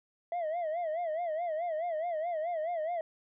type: tone with vibrato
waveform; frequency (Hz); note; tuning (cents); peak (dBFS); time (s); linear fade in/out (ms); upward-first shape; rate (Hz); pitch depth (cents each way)
sine; 659.3; E5; 0; -28; 0.32-3.01; 2; sine; 4.7; 130
effects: tanh soft clip ceiling -30 dBFS